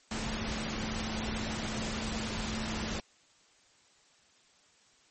sine tone in noise, 219.4 Hz, A3, 5 cents flat, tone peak -38 dBFS, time 0.11-3 s, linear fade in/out 2 ms, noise pink, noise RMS -36 dBFS, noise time 0.11-3 s, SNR -5 dB, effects white hiss -64 dBFS RMS until 5.1 s + MP3 32 kbps

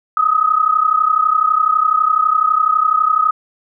sine tone pair together, 1244.5 / 1276.5 Hz, D#6 / D#6, 0 / +44 cents, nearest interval unison, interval 44 cents, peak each -14 dBFS, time 0.17-3.31 s, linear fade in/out 2 ms, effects none

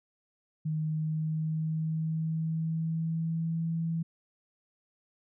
sine tone with pitch glide, 155.8 to 164.59 Hz, D#3 to E3, +3 to -2 cents, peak -28 dBFS, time 0.65-4.03 s, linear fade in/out 10 ms, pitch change +95 cents, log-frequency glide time 0.88-3.67 s, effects none

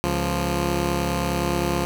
10% pulse tone pair together, 69.61 / 174.61 Hz, C#2 / F3, +8 / 0 cents, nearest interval octave + major third, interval 1592 cents, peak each -16 dBFS, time 0.04-1.85 s, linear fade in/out 0 ms, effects none

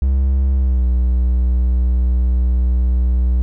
triangle tone with pitch glide, 66.5 to 61.69 Hz, C2 to B1, +29 to -1 cents, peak -10 dBFS, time 0.02-3.42 s, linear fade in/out 0 ms, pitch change -130 cents, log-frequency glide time 0.53-0.85 s, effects none

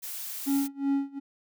blue noise, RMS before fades -37 dBFS, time 0.02-0.68 s, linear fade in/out 20 ms
triangle tone with tremolo, 277.2 Hz, C#4, in tune, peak -20 dBFS, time 0.46-1.2 s, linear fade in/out 20 ms, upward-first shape sine, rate 2.7 Hz, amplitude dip 95%
effects none

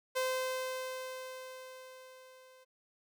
sawtooth tone with level ramp, 516 Hz, C5, 24 cents flat, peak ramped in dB -26 to -54 dBFS, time 0.15-2.65 s, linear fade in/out 20 ms, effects none

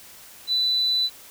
sine tone, 3986 Hz, B7, 15 cents sharp, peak -19 dBFS, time 0.47-1.1 s, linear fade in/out 50 ms, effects white hiss -46 dBFS RMS until 1.3 s

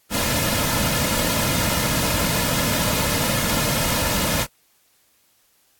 pink noise with comb filter, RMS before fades -21 dBFS, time 0.1-4.47 s, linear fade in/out 50 ms, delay 2.6 ms, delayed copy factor -0.65, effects white hiss -61 dBFS RMS until 5.79 s + AAC 64 kbps

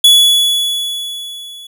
45% pulse tone with level ramp, 3400 Hz, G#7, 40 cents sharp, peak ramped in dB -3 to -31 dBFS, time 0.04-1.67 s, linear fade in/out 5 ms, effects none

